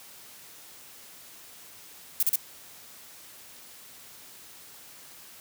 violet noise bursts, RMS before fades -23 dBFS, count 3, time 2.2-2.358 s, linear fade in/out 2 ms, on 28 ms, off 37 ms, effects white hiss -49 dBFS RMS until 5.4 s + high-pass 60 Hz 12 dB/octave

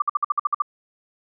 sine tone bursts, 1174.7 Hz, D6, in tune, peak -16 dBFS, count 9, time 0-0.621 s, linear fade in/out 5 ms, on 21 ms, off 54 ms, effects none

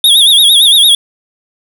square tone with vibrato, 3520 Hz, A7, in tune, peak -4 dBFS, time 0.04-0.95 s, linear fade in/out 2 ms, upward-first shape sine, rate 8.8 Hz, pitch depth 130 cents each way, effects 7-bit

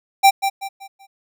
square tone with echo, 784 Hz, G5, in tune, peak -8 dBFS, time 0.23-0.31 s, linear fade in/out 20 ms, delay 190 ms, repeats 4, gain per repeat -9 dB, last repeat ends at 1.07 s, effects none

